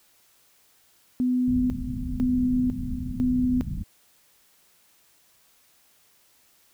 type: tone with tremolo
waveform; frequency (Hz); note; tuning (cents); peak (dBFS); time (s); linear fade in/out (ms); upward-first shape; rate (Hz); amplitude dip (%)
sine; 250.7; B3; +26; -20; 1.2-3.61; 0; square; 1; 75
type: low-pass noise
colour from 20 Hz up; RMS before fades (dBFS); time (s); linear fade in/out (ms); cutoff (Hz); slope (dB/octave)
pink; -32; 1.47-3.84; 10; 240; 48
effects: white hiss -61 dBFS RMS until 6.73 s